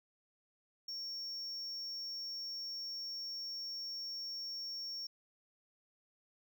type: tone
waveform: triangle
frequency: 5500 Hz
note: F8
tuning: 27 cents flat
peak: -39 dBFS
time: 0.88-5.07 s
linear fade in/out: 5 ms
effects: none